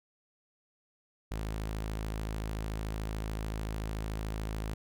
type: tone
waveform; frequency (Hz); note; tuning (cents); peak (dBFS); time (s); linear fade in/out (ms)
sawtooth; 53.6; A1; -45; -30; 1.31-4.74; 5
effects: none